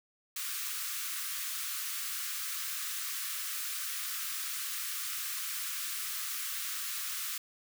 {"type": "high-pass noise", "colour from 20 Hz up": "white", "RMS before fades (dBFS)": -37, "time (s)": [0.36, 7.38], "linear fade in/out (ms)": 5, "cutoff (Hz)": 1100, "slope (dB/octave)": 96, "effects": []}